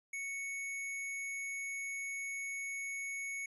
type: tone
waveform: square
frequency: 2217 Hz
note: C#7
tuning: in tune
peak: -39 dBFS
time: 0.13-3.46 s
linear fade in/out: 5 ms
effects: resampled to 32000 Hz